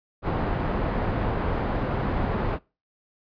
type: low-pass noise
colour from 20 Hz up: pink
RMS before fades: -26 dBFS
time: 0.22-2.59 s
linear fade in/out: 50 ms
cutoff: 1200 Hz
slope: 12 dB/octave
effects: noise-tail reverb RT60 0.3 s tail -23 dB re dry + resampled to 11025 Hz

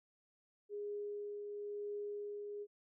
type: tone with tremolo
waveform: sine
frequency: 412 Hz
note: G#4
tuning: 14 cents flat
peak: -39 dBFS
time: 0.69-2.67 s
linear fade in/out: 50 ms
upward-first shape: triangle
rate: 0.99 Hz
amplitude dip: 35%
effects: none

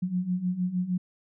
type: beating tone pair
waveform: sine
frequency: 177.1 / 183.6 Hz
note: F3 / F#3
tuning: +24 / -13 cents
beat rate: 6.5 Hz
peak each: -31 / -27 dBFS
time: 0.02-0.98 s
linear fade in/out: 10 ms
effects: none

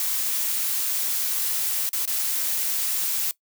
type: noise with dropouts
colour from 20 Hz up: blue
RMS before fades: -25 dBFS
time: 0-3.31 s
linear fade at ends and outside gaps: 1 ms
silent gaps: 1.891-1.931 / 2.054-2.076 s
effects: noise-tail reverb RT60 0.1 s tail -19 dB re dry

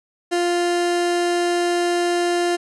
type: tone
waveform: 30% pulse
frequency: 349.2 Hz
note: F4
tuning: in tune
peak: -15 dBFS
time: 0.31-2.57 s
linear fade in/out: 20 ms
effects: resampled to 24000 Hz

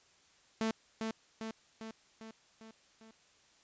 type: tone with echo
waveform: sawtooth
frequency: 222.1 Hz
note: A3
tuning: 16 cents sharp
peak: -27 dBFS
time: 0.61-0.71 s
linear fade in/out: 0 ms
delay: 400 ms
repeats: 6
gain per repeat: -4 dB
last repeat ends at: 3.11 s
effects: white hiss -66 dBFS RMS until 3.63 s + resampled to 16000 Hz

